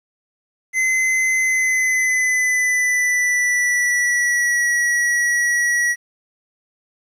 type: tone with pitch glide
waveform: square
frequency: 2050 to 1923.8 Hz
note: C7 to B6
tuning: -36 to -46 cents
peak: -16 dBFS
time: 0.73-5.96 s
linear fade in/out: 50 ms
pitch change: -110 cents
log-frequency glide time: 1.39-4.68 s
effects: low-pass 10000 Hz 12 dB/octave + 9-bit